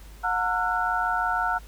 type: tone cluster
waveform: sine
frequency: 725 / 909 / 1350 / 1456 Hz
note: F#5 / A#5 / E6 / F#6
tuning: -35 / -44 / +41 / -28 cents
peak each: -28 dBFS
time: 0.23-1.59 s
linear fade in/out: 20 ms
effects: added 51 Hz sine -43 dBFS peak until 1.67 s + pink hiss -52 dBFS RMS until 1.67 s